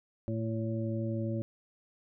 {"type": "harmonic tone", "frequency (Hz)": 112.1, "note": "A2", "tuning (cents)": 33, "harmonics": [1, 2, 3, 5], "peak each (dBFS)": [-33, -36, -38, -40], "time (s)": [0.28, 1.42], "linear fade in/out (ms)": 0, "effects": []}